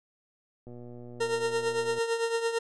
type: click train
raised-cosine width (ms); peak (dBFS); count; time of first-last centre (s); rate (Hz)
2; -33; 160; 0.67-1.984; 121
type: tone with tremolo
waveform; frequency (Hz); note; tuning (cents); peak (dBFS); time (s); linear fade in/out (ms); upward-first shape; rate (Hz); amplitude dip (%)
40% pulse; 460.3; A#4; -22; -23; 1.2-2.59; 10; triangle; 8.9; 70
effects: resampled to 22050 Hz